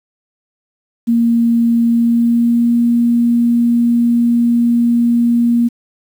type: tone with pitch glide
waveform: sine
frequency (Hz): 233.1 to 236.6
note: A#3 to A#3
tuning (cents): 0 to +26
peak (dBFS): -9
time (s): 1.07-5.69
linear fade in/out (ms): 20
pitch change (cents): +26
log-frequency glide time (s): 1.86-2.76
effects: 7-bit